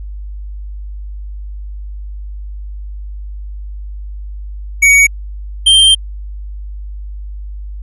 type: tone pair in turn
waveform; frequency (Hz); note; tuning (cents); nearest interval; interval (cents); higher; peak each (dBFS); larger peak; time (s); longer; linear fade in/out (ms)
square; 2246 / 3156; C#7 / G7; +22 / +11; tritone; 589; second; -5; neither; 4.82-5.07 / 5.66-5.95; second; 10
effects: added 50 Hz sine -23 dBFS peak until 7.82 s + resampled to 24000 Hz